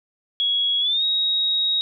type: tone with pitch glide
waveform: sine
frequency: 3334 to 3786 Hz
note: G#7 to A#7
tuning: +6 to +26 cents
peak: -18 dBFS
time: 0.4-1.81 s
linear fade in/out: 0 ms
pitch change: +220 cents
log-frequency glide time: 0.8-1.04 s
effects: none